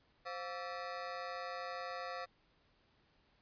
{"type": "ring-modulated tone", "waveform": "20% pulse", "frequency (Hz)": 618, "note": "D#5", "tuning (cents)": -12, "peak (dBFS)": -33, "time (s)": [0.25, 2.26], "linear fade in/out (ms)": 20, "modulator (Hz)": 93.8, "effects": ["pink hiss -72 dBFS RMS until 3.41 s", "resampled to 11025 Hz"]}